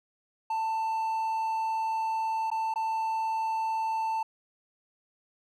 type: tone with dropouts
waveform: triangle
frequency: 889 Hz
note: A5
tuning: 18 cents sharp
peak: -25 dBFS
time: 0.5-4.23 s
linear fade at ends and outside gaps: 5 ms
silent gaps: 2.503-2.514 / 2.74-2.758 s
effects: none